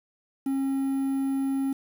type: tone with quantisation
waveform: triangle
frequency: 271 Hz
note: C#4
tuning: 39 cents flat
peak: -22 dBFS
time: 0.46-1.73 s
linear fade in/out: 5 ms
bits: 8
effects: none